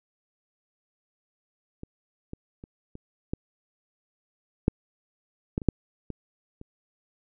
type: clicks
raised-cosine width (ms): 3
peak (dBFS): -25 / -23 / -29 / -28 / -15 / -6 / -13 / -24 / -6 / -21 / -29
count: 11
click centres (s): 1.834 / 2.334 / 2.639 / 2.954 / 3.335 / 4.681 / 5.579 / 5.618 / 5.687 / 6.103 / 6.614
effects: none